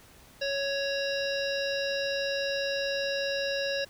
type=harmonic tone; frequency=555 Hz; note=C#5; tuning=2 cents sharp; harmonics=1 / 3 / 5 / 7 / 9 / 10; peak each=-30 / -35 / -37 / -38 / -40 / -40 dBFS; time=0.41-3.85 s; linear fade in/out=10 ms; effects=pink hiss -55 dBFS RMS until 3.89 s